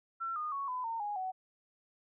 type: tone with pitch steps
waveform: sine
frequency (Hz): 1351 / 1224.6 / 1110.1 / 1006.3 / 912.2 / 826.8 / 749.5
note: E6 / D#6 / C#6 / B5 / A#5 / G#5 / F#5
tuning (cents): +42 / -28 / +2 / +32 / -38 / -8 / +22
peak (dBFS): -34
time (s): 0.2-1.32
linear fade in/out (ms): 20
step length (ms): 160
effects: none